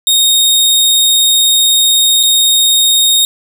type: tone with dropouts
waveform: sawtooth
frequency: 3716 Hz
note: A#7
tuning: 6 cents flat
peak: -4 dBFS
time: 0.07-3.25 s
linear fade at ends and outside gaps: 1 ms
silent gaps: 2.23-2.234 s
effects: 7-bit